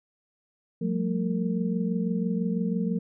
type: tone cluster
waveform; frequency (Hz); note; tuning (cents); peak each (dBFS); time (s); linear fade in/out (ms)
sine; 179.6 / 199.5 / 225.6 / 458.1; F3 / G3 / A3 / A#4; +49 / +31 / +44 / -30; -27 / -33 / -29 / -35; 0.81-2.99; 10
effects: none